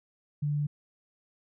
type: tone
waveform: sine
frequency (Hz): 146.83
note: D3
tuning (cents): 0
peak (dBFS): -26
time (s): 0.42-0.67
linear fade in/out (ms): 10
effects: none